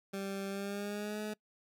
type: tone with pitch glide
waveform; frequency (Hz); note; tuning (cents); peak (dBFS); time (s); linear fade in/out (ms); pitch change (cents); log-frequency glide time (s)
20% pulse; 196 to 212.5; G3 to G#3; 0 to +40; -32; 0.13-1.34; 10; +140; 0.49-1.21
effects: noise-tail reverb RT60 0.1 s tail -24 dB re dry

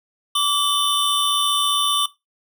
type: tone cluster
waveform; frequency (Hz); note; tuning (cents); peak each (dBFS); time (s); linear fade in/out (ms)
square; 1157 / 3015 / 3566; D6 / F#7 / A7; -26 / +32 / +22; -22; 0.35-2.06; 5
effects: noise-tail reverb RT60 0.2 s tail -17 dB re dry

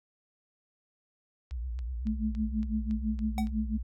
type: tone with vibrato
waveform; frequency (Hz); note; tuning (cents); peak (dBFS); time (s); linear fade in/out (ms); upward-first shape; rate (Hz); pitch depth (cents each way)
sine; 60.7; B1; -29; -32; 1.51-3.83; 10; sine; 8.1; 130
type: click train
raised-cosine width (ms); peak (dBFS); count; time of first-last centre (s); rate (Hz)
0.2; -34; 8; 1.51-3.471; 3.57
type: tone with tremolo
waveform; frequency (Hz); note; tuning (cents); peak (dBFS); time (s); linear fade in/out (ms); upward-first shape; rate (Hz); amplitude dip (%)
sine; 216.6; A3; -27; -26; 2.05-3.78; 20; sine; 6; 90
type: tone with exponential decay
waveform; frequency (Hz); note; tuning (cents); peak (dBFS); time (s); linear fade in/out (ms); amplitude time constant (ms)
square; 756; F#5; +37; -30; 3.38-3.5; 1; 24
effects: none

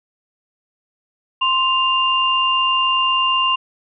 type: tone pair together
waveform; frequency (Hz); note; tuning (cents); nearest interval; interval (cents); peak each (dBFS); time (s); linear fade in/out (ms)
sine; 1046.7 / 2796; C6 / F7; 0 / +1; octave + perfect fourth; 1701; -17; 1.41-3.56; 10
effects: none

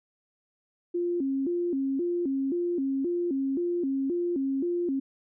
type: tone with vibrato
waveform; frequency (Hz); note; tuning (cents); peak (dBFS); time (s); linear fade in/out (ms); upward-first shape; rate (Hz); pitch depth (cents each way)
sine; 307.4; D#4; -21; -25; 0.94-5; 10; square; 1.9; 220
effects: none

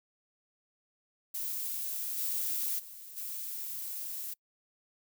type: noise with level steps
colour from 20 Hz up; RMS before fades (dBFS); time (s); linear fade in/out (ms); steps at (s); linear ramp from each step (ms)
violet; -36 / -33 / -48 / -39; 1.34-4.34; 10; 2.17 / 2.78 / 3.16; 20
effects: noise-tail reverb RT60 0.1 s tail -26 dB re dry

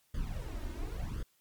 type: noise with flanger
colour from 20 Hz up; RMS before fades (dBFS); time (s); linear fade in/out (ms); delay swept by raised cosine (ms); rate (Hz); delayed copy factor
brown; -37; 0.14-1.23; 5; 0.61 to 3.31; 0.93; +0.8
effects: white hiss -71 dBFS RMS until 1.4 s + MP3 96 kbps

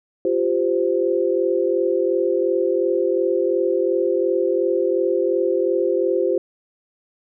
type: chord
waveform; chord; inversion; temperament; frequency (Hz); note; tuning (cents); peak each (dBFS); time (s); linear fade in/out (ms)
sine; F suspended second; none; equal with one note detuned; 349.2 / 392 / 518.7; F4 / G4 / C5; 0 / 0 / -15; -21; 0.25-6.38; 2
effects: none

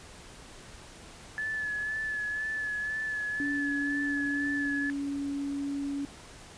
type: tone with vibrato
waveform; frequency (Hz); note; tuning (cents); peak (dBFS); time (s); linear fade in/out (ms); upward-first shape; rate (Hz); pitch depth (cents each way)
sine; 1724; A6; -36; -30; 1.38-4.9; 0; sine; 2; 28
type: tone with pitch glide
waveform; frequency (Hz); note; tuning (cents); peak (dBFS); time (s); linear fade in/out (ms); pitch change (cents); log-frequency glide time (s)
sine; 284.5 to 281.6; C#4 to C#4; +45 to +27; -30; 3.4-6.05; 0; -18; 4.47-4.89
effects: pink hiss -49 dBFS RMS until 6.57 s + resampled to 22050 Hz

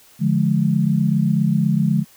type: chord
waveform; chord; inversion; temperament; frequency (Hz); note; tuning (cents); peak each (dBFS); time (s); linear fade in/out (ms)
sine; D diminished; none; equal with one note detuned; 146.83 / 174.61 / 211.2; D3 / F3 / Ab3; 0 / 0 / +29; -19; 0.19-2.05; 50
effects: white hiss -50 dBFS RMS until 2.16 s

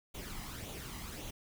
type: noise with flanger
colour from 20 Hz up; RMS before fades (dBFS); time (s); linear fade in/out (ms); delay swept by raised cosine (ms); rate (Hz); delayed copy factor
pink; -44; 0.14-1.31; 10; 0.29 to 1.01; 1.8; +0.55
effects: none

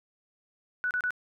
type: tone bursts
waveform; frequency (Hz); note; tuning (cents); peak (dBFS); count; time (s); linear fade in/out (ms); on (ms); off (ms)
sine; 1480; F#6; 0; -26; 3; 0.84-1.106; 0; 68; 31
effects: none

